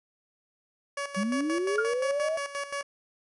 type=tone with tremolo; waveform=15% pulse; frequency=565 Hz; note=C#5; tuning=33 cents sharp; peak=-24 dBFS; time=0.97-2.83 s; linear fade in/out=5 ms; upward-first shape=square; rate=5.7 Hz; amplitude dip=70%
type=linear sweep; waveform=sine; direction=up; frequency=185 to 659.3 Hz; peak=-26 dBFS; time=1.16-2.38 s; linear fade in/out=20 ms
type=tone with exponential decay; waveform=sine; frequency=1411 Hz; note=F6; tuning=17 cents sharp; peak=-20 dBFS; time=1.78-1.92 s; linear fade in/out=5 ms; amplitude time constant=29 ms
effects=resampled to 24000 Hz